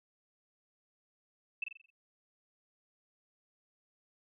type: tone with echo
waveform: sine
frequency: 2637 Hz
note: E7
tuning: in tune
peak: -31 dBFS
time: 1.62-1.64 s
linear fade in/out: 5 ms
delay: 44 ms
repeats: 6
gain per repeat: -6 dB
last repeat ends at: 1.904 s
effects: none